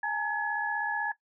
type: tone cluster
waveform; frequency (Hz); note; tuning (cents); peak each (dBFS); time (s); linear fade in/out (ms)
sine; 832 / 908 / 1696; G#5 / A#5 / G#6; +3 / -46 / +36; -34 / -34 / -29; 0.03-1.12; 5
effects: noise-tail reverb RT60 0.1 s tail -17 dB re dry